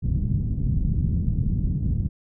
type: low-pass noise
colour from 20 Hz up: white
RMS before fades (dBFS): -23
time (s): 0.02-2.09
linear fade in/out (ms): 20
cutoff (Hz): 170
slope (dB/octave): 24
effects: none